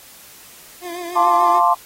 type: tone with vibrato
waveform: 25% pulse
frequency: 349.2 Hz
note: F4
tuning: in tune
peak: -24 dBFS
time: 0.81-1.62 s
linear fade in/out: 50 ms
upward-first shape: triangle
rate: 6.9 Hz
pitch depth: 65 cents each way
type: chord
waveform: sine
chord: D minor seventh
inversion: first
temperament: equal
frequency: 698.5 / 880 / 1046.5 / 1174.7 Hz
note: F5 / A5 / C6 / D6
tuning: 0 / 0 / 0 / 0 cents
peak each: -17 / -18 / -15 / -20 dBFS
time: 1.15-1.75 s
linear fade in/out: 20 ms
effects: white hiss -43 dBFS RMS until 1.85 s + AAC 48 kbps